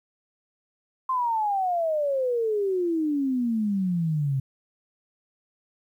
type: exponential sweep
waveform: sine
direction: down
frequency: 1056 to 131.4 Hz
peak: -22 dBFS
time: 1.09-4.4 s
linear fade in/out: 5 ms
effects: 10-bit